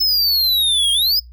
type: exponential two-way sweep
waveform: square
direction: down then up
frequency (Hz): 5274 to 3203 to 5180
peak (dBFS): -14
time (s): 0-1.2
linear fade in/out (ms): 10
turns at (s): 0.92
effects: noise-tail reverb RT60 0.2 s tail -26 dB re dry + added 60 Hz sine -37 dBFS peak until 1.32 s